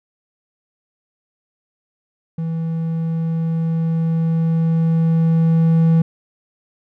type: tone with level ramp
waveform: triangle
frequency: 163.6 Hz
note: E3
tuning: 13 cents flat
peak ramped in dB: -18 to -8 dBFS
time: 2.38-6.02 s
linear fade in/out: 5 ms
effects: none